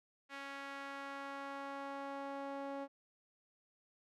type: tone with band-pass filter sweep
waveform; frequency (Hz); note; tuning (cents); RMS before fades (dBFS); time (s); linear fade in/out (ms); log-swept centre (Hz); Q
sawtooth; 277.2; C#4; 0; -45; 0.29-2.88; 50; 1900 to 630; 1.2
effects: none